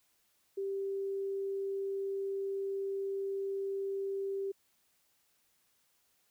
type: tone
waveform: sine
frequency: 392 Hz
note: G4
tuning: in tune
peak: -33 dBFS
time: 0.57-4.52 s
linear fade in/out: 10 ms
effects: white hiss -73 dBFS RMS until 6.3 s